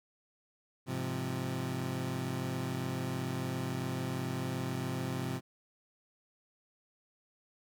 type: chord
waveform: 25% pulse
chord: F minor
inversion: first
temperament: equal with one note detuned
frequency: 103.83 / 130.81 / 173.71 Hz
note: Ab2 / C3 / F3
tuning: 0 / 0 / -9 cents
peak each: -38 / -32 / -36 dBFS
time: 0.86-5.41 s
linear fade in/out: 50 ms
effects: none